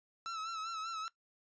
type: tone with vibrato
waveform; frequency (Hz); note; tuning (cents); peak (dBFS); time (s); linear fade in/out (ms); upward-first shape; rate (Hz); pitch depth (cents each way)
45% pulse; 1318.5; E6; 0; -38; 0.26-1.08; 0; sine; 5.1; 55
effects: noise-tail reverb RT60 0.1 s tail -18 dB re dry + resampled to 16000 Hz